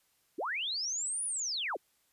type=linear two-way sweep; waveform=sine; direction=up then down; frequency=237.9 to 9940 to 237.9 Hz; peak=-32 dBFS; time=0.38-1.77 s; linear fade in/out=10 ms; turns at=1.25 s; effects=white hiss -72 dBFS RMS until 2.12 s + resampled to 32000 Hz